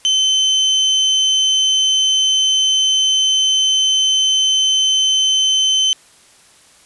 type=tone; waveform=35% pulse; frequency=3070 Hz; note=G7; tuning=37 cents flat; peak=-10 dBFS; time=0.05-5.93 s; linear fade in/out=0 ms; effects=white hiss -48 dBFS RMS until 6.85 s + resampled to 24000 Hz